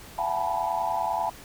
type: tone cluster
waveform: sine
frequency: 676 / 758 / 847 / 877 / 979 Hz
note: E5 / F#5 / G#5 / A5 / B5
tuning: +43 / +42 / +34 / -6 / -15 cents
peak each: -31 dBFS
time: 0.18-1.3 s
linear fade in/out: 5 ms
effects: pink hiss -46 dBFS RMS until 1.44 s